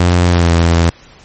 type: tone with pitch glide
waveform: sawtooth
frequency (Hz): 88.1 to 84.27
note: F2 to E2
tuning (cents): +16 to +39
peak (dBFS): -4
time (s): 0-0.9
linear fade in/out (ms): 5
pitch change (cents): -77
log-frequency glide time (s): 0.29-0.51
effects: pink hiss -42 dBFS RMS until 1.24 s + MP3 32 kbps